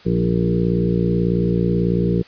harmonic tone with a mistuned harmonic, 58.27 Hz, A#1, in tune, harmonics 1 / 2 / 3 / 4 / 5 / 6 / 7 / 8, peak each -28 / -23 / -18 / -30 / -29 / -26 / -25 / -26 dBFS, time 0.05-2.23 s, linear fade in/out 20 ms, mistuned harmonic 6, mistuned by -16 cents, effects white hiss -46 dBFS RMS until 2.27 s + resampled to 11025 Hz

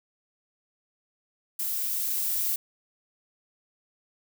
violet noise with level ramp, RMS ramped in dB -30 to -27 dBFS, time 1.59-2.56 s, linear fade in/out 5 ms, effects none

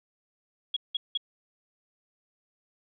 sine tone bursts, 3322 Hz, G#7, in tune, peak -25 dBFS, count 3, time 0.74-1.175 s, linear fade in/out 5 ms, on 25 ms, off 180 ms, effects none

